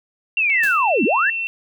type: linear two-way sweep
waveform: sine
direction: down then up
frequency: 2771 to 196.3 to 1860 Hz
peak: -15 dBFS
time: 0.37-1.3 s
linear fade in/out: 2 ms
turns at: 1.04 s
type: tone with pitch glide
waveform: sine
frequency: 2658 to 2698 Hz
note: E7 to E7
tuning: +14 to +40 cents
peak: -21 dBFS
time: 0.5-1.47 s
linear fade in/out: 0 ms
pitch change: +26 cents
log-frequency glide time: 0.63-1.01 s
type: noise with exponential decay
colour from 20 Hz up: white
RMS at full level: -29 dBFS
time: 0.63-0.89 s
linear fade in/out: 5 ms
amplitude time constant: 56 ms
effects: none